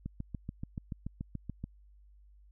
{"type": "click train", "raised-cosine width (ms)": 5, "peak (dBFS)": -25, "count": 12, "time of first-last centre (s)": [0.06, 1.64], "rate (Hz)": 6.96, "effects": ["added 50 Hz sine -56 dBFS peak until 2.51 s"]}